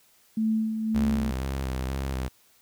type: tone with tremolo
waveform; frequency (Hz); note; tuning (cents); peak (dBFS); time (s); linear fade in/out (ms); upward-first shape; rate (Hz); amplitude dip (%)
sine; 220; A3; 0; -21; 0.37-1.31; 5; sine; 1.9; 50
type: tone with vibrato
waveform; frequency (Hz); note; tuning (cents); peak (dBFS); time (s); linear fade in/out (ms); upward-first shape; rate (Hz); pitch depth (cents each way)
sawtooth; 66; C2; +16; -24; 0.94-2.29; 20; square; 2.1; 34
effects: white hiss -61 dBFS RMS until 2.61 s